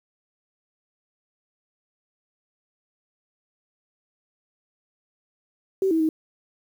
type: tone with pitch steps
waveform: sine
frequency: 383.8 / 323.6 / 315.8 Hz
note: G4 / E4 / D#4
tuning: -37 / -32 / +26 cents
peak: -18 dBFS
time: 5.82-6.09 s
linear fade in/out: 2 ms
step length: 90 ms
effects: 8-bit